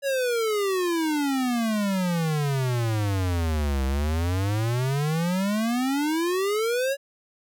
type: exponential two-way sweep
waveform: square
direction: down then up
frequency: 565 to 65.41 to 565 Hz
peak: -23 dBFS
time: 0.02-6.97 s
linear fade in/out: 50 ms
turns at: 3.85 s
effects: none